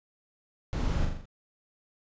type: noise with echo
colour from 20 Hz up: brown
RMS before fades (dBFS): -29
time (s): 0.73-1.05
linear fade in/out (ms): 0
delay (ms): 41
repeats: 5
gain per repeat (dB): -4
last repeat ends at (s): 1.255
effects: resampled to 16000 Hz